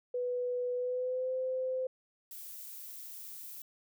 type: tone with pitch glide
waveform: sine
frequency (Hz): 493.9 to 515.8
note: B4 to C5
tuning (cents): 0 to -25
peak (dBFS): -31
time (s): 0.14-1.87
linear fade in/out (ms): 5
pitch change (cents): +75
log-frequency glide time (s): 0.75-1.33
type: noise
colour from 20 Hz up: violet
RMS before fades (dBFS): -46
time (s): 2.31-3.62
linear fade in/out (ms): 2
effects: none